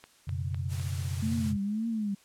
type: click train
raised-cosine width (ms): 0.3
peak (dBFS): -30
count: 4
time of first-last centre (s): 0.04-0.798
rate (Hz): 3.96
type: chord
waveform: sine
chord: F# suspended fourth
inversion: none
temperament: equal with one note detuned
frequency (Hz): 90.28 / 123.47 / 138.59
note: F#2 / B2 / C#3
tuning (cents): -42 / 0 / 0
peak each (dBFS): -32 / -36 / -36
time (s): 0.27-1.57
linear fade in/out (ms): 10
type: noise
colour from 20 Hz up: white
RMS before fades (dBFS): -44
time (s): 0.68-1.54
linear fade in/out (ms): 50
type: tone with vibrato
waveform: sine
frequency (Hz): 213.5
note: G#3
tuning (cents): +48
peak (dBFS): -28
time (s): 1.22-2.15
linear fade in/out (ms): 10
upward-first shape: triangle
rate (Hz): 1.9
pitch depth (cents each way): 150
effects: white hiss -61 dBFS RMS until 2.24 s + low-pass 10000 Hz 12 dB/octave